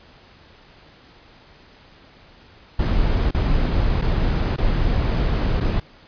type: noise with dropouts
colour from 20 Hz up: brown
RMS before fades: -19 dBFS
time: 2.79-5.8 s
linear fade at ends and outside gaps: 5 ms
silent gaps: 3.309-3.345 / 4.015-4.02 / 4.562-4.582 / 5.603-5.607 s
effects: pink hiss -49 dBFS RMS until 6.07 s + resampled to 11025 Hz